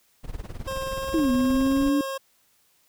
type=noise with tremolo; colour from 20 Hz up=brown; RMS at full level=-32 dBFS; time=0.23-1.91 s; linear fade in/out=20 ms; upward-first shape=sine; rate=19 Hz; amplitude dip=85%
type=tone with pitch glide; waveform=25% pulse; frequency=533 to 539.2 Hz; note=C5 to C#5; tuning=+32 to -48 cents; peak=-25 dBFS; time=0.67-2.18 s; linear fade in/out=10 ms; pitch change=+20 cents; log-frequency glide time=0.88-1.17 s
type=exponential two-way sweep; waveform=sine; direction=down then up; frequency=339.1 to 246.9 to 289.8 Hz; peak=-19 dBFS; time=1.14-2.01 s; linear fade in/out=2 ms; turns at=1.31 s
effects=white hiss -64 dBFS RMS until 2.88 s